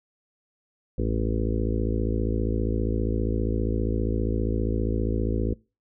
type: harmonic tone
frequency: 55 Hz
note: A1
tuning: in tune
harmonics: 1 / 2 / 4 / 5 / 6 / 7 / 8 / 9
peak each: -26 / -29 / -32 / -33 / -34 / -34 / -35 / -36 dBFS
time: 0.98-5.54 s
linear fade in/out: 5 ms
effects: noise-tail reverb RT60 0.3 s tail -24 dB re dry